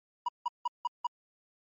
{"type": "tone bursts", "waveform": "triangle", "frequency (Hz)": 968, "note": "B5", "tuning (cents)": -35, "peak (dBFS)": -25, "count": 5, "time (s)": [0.26, 1.07], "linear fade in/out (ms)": 5, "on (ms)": 26, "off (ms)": 170, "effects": ["MP3 32 kbps"]}